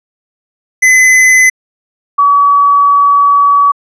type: tone pair in turn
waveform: square / sine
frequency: 2028 / 1138.2 Hz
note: B6 / C#6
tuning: +45 / +45 cents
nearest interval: minor seventh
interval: 1000 cents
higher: first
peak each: -4 dBFS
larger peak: neither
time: 0.82-1.5 / 2.18-3.72 s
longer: second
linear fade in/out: 10 ms
effects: low-pass 10000 Hz 12 dB/octave